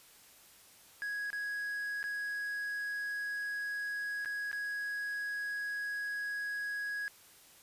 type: tone with dropouts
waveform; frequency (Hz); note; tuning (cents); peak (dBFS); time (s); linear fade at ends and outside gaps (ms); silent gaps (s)
triangle; 1661.2; G#6; 0; -33; 1.02-7.08; 0; 1.303-1.33 / 2.029-2.04 / 4.248-4.258 / 4.515-4.529
effects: white hiss -59 dBFS RMS until 7.62 s + resampled to 32000 Hz